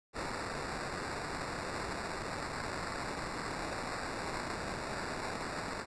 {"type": "noise with sample-and-hold", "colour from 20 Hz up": "violet", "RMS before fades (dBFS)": -39, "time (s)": [0.13, 5.86], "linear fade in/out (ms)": 50, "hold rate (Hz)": 3150, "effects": ["resampled to 22050 Hz"]}